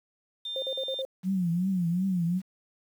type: tone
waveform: sine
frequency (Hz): 3600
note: A7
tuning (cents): +39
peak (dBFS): -32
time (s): 0.45-1.02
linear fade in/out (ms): 5
type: tone bursts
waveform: sine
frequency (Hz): 531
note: C5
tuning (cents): +25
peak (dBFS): -30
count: 5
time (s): 0.56-1.051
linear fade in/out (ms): 2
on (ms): 63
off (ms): 44
type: tone with vibrato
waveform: sine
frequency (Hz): 180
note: F#3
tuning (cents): -47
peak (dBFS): -24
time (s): 1.23-2.42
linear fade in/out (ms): 50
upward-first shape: triangle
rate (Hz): 2.7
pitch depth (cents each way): 150
effects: 9-bit